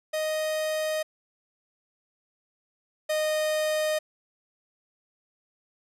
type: tone pair in turn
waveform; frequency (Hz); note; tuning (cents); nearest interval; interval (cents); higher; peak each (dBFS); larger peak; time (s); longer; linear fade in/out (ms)
45% pulse; 622.3 / 617.3; D#5 / D#5; 0 / -14; unison; 14; first; -26 / -24; second; 0.13-1.03 / 3.09-3.99; neither; 10
effects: resampled to 32000 Hz